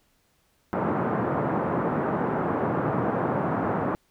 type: band-pass noise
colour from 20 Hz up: pink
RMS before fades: -26 dBFS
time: 0.73-3.95 s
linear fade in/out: 0 ms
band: 130 to 1300 Hz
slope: 24 dB/octave
effects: pink hiss -67 dBFS RMS until 4.1 s